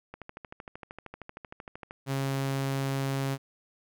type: click train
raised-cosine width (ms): 0.5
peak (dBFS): -26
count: 24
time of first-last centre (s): 0.14-1.909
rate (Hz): 13
type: tone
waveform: sawtooth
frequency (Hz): 136.2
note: C#3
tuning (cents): -30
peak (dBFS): -24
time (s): 2.06-3.38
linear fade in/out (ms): 50
effects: none